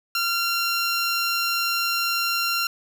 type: tone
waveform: 15% pulse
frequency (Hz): 1378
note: F6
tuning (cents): -24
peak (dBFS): -15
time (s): 0.15-2.67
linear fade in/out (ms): 2
effects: none